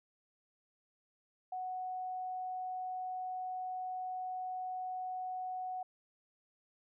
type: tone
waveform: sine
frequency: 740 Hz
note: F#5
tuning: in tune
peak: -37 dBFS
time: 1.52-5.83 s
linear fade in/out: 5 ms
effects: none